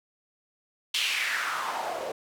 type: noise with band-pass filter sweep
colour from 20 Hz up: white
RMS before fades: -30 dBFS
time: 0.94-2.12 s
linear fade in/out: 5 ms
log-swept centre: 3300 to 500 Hz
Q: 3.1
effects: none